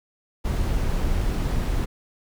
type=noise; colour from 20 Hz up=brown; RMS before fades=-23 dBFS; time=0.44-1.86 s; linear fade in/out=20 ms; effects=none